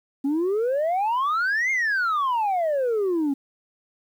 sine exponential two-way sweep, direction up then down, 268.2 to 2158 to 268.2 Hz, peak -18 dBFS, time 0.24-3.34 s, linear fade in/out 10 ms, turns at 1.71 s, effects tanh soft clip ceiling -19 dBFS + 9-bit

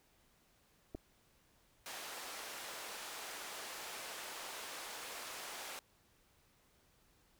clicks, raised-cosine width 2 ms, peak -32 dBFS, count 2, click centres 0.948 / 0.951 s
pink band-pass noise, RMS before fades -47 dBFS, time 1.86-5.79 s, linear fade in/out 0 ms, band 590 to 13000 Hz, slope 12 dB/octave
effects pink hiss -71 dBFS RMS until 7.39 s

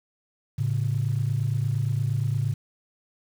sine tone pair together, 110.1 / 138.72 Hz, A2 / C#3, +2 / +2 cents, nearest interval major third, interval 400 cents, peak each -24 / -25 dBFS, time 0.58-2.54 s, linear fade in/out 10 ms, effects tanh soft clip ceiling -15 dBFS + 8-bit

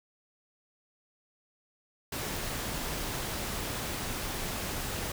pink noise, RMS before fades -35 dBFS, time 2.12-5.12 s, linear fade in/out 5 ms, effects none

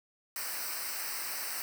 white noise with comb filter, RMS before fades -37 dBFS, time 0.36-1.62 s, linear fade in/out 0 ms, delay 0.29 ms, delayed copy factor -0.85, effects none

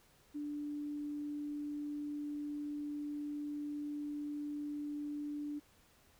sine tone, 293.6 Hz, D4, in tune, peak -38 dBFS, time 0.34-5.6 s, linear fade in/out 20 ms, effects pink hiss -67 dBFS RMS until 6.19 s

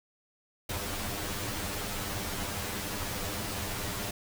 pink noise with comb filter, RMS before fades -35 dBFS, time 0.69-4.11 s, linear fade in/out 5 ms, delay 10 ms, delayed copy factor +0.9, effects none

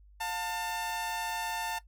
sawtooth tone pair together, 710.4 / 895 Hz, F5 / A5, +29 / +29 cents, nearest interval major third, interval 400 cents, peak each -37 / -29 dBFS, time 0.2-1.79 s, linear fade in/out 10 ms, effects noise-tail reverb RT60 0.1 s tail -17 dB re dry + added 50 Hz sine -54 dBFS peak until 1.87 s

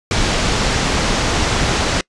pink low-pass noise, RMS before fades -17 dBFS, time 0.11-2.01 s, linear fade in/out 2 ms, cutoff 7100 Hz, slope 24 dB/octave, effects noise-tail reverb RT60 0.1 s tail -25 dB re dry + resampled to 24000 Hz

